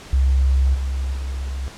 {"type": "tone with level steps", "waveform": "sine", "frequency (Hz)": 66.6, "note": "C2", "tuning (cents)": 31, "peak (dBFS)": [-13, -20, -23], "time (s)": [0.13, 1.68], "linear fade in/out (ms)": 0, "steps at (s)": [0.74, 1.13], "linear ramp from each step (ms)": 10, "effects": ["pink hiss -40 dBFS RMS until 1.77 s", "low-pass 8000 Hz 12 dB/octave"]}